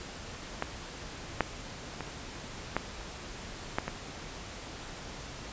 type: clicks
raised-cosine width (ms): 0.5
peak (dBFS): -14 / -9 / -20 / -12 / -12 / -18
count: 6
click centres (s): 0.624 / 1.407 / 2.007 / 2.766 / 3.785 / 3.88
effects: pink hiss -43 dBFS RMS until 5.52 s + resampled to 16000 Hz